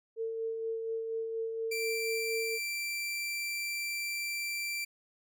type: tone with tremolo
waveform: sine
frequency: 450.8 Hz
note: A4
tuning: 42 cents sharp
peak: -31 dBFS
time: 0.16-2.59 s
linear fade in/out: 50 ms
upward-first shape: sine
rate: 4.2 Hz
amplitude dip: 35%
type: tone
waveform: sawtooth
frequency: 2349 Hz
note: D7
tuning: in tune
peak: -30 dBFS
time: 1.71-4.85 s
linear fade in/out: 10 ms
effects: none